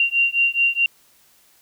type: beating tone pair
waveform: sine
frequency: 2764 / 2768.7 Hz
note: F7 / F7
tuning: -19 / -16 cents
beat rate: 4.7 Hz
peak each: -19 dBFS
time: 0-0.86 s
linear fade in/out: 2 ms
effects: white hiss -56 dBFS RMS until 1.61 s